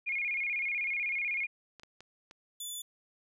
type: tone with vibrato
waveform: sine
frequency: 2289 Hz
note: D7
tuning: 45 cents flat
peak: -30 dBFS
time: 0.06-1.47 s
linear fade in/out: 20 ms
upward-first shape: square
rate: 16 Hz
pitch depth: 100 cents each way
type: clicks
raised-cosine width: 0.2 ms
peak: -33 dBFS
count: 4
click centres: 1.797 / 1.834 / 2.006 / 2.311 s
type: tone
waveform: 15% pulse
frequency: 3482 Hz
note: A7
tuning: 19 cents flat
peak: -31 dBFS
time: 2.6-2.82 s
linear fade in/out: 5 ms
effects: none